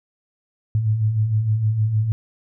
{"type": "beating tone pair", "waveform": "sine", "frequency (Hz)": [103.4, 109.9], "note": ["G#2", "A2"], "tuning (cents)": [-7, -2], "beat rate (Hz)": 6.5, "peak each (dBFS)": [-26, -17], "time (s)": [0.75, 2.12], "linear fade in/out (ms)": 0, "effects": []}